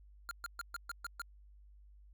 square tone bursts, 1396.9 Hz, F6, in tune, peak -39 dBFS, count 7, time 0.29-1.217 s, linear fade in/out 0 ms, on 21 ms, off 130 ms, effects added 50 Hz sine -56 dBFS peak until 2.13 s

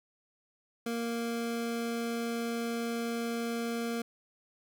25% pulse tone, 232.9 Hz, A#3, 1 cent flat, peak -28 dBFS, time 0.86-4.02 s, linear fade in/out 5 ms, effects none

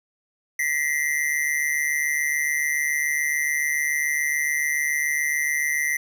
square ring-modulated tone, 1998 Hz, B6, 20 cents sharp, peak -19 dBFS, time 0.59-5.97 s, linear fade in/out 5 ms, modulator 73.5 Hz, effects none

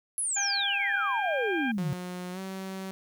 sine exponential sweep, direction down, 11175 to 132.7 Hz, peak -27 dBFS, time 0.18-1.93 s, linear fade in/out 0 ms
harmonic tone, 800 Hz, G5, 35 cents sharp, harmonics 1 / 2 / 3 / 4, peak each -35 / -31 / -36 / -43 dBFS, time 0.36-1.72 s, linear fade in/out 10 ms
sawtooth tone with pitch glide, 180 to 190.7 Hz, F#3 to G3, -47 to -47 cents, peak -31 dBFS, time 1.78-2.91 s, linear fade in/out 0 ms, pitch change +100 cents, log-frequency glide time 2.32-2.39 s
effects 10-bit

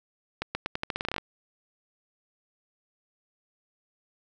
accelerating click train, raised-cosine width 0.3 ms, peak -13 dBFS, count 14, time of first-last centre 0.42-1.182 s, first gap 130 ms, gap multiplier 0.85, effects none

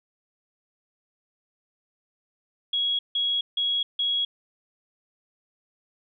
sine tone bursts, 3322 Hz, G#7, in tune, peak -22 dBFS, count 4, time 2.73-4.25 s, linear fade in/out 5 ms, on 260 ms, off 160 ms, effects none

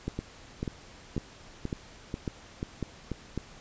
two click trains, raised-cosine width 3 ms, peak -19 / -18 dBFS, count 7 / 7, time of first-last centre 0.19-3.117 / 0.08-3.377 s, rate 2.05 / 1.82 Hz, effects pink hiss -51 dBFS RMS until 3.6 s + resampled to 16000 Hz

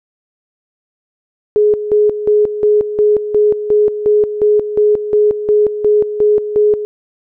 sine tone with tremolo, 420 Hz, G#4, 19 cents sharp, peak -7 dBFS, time 1.56-6.85 s, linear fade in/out 0 ms, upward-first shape square, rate 2.8 Hz, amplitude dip 70%, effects none

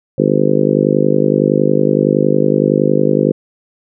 harmonic tone, 50.8 Hz, G#1, 38 cents flat, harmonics 3 / 4 / 5 / 6 / 7 / 8 / 9 / 10, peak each -18 / -18 / -18 / -18 / -18 / -18 / -18 / -18 dBFS, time 0.18-3.32 s, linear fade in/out 5 ms, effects none

